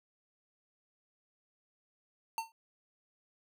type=tone with exponential decay; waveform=square; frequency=904 Hz; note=A5; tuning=47 cents sharp; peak=-30 dBFS; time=2.38-2.52 s; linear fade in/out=1 ms; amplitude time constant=30 ms; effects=none